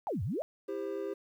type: exponential two-way sweep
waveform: sine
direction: down then up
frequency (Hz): 930 to 83 to 687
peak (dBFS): -31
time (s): 0.07-0.42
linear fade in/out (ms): 0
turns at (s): 0.23
type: chord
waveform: triangle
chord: C major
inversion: first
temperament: equal with one note detuned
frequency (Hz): 329.6 / 398.6 / 523.3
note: E4 / G4 / C5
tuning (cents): 0 / +29 / 0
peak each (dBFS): -39 / -34 / -39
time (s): 0.68-1.14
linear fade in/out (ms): 10
effects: 11-bit